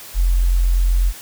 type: tone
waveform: sine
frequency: 44.01 Hz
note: F1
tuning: 14 cents sharp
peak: -12 dBFS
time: 0.14-1.13 s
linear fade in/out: 50 ms
effects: white hiss -37 dBFS RMS until 1.21 s